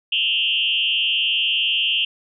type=tone with frequency modulation; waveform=sine; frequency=2960 Hz; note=F#7; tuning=in tune; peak=-17 dBFS; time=0.12-2.05 s; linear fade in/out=5 ms; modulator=157 Hz; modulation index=1.8; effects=none